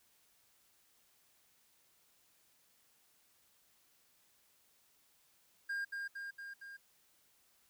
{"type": "tone with echo", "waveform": "triangle", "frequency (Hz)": 1609, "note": "G6", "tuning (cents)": 45, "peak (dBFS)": -34, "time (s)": [5.69, 5.85], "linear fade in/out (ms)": 10, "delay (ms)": 230, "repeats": 4, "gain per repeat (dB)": -3, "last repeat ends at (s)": 6.77, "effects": ["white hiss -71 dBFS RMS until 7.69 s"]}